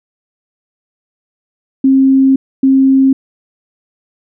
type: tone bursts at uneven times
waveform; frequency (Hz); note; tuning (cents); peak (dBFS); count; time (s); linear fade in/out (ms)
sine; 267.5; C4; +38; -5; 2; 1.84-2.36 / 2.63-3.13; 5
effects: none